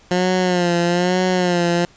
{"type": "tone with vibrato", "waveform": "15% pulse", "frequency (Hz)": 178.2, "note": "F3", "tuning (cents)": 35, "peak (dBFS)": -9, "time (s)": [0.11, 1.85], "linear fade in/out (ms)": 2, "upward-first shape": "sine", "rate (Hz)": 1.1, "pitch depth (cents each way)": 60, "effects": ["pink hiss -50 dBFS RMS until 1.96 s", "resampled to 16000 Hz"]}